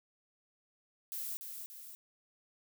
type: noise with echo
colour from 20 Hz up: violet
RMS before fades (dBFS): -40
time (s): 1.12-1.37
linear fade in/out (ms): 0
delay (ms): 290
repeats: 2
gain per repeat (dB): -5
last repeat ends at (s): 1.95
effects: none